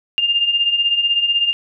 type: beating tone pair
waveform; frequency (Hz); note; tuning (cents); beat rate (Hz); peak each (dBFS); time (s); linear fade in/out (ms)
sine; 2794 / 2810; F7 / F7; 0 / +10; 16; -21 / -15; 0.18-1.53; 0
effects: none